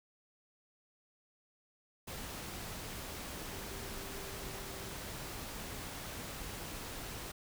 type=tone in noise; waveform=sine; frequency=392 Hz; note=G4; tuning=in tune; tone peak=-52 dBFS; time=3.52-4.95 s; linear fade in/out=10 ms; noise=pink; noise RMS=-44 dBFS; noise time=2.07-7.32 s; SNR=-11 dB; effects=none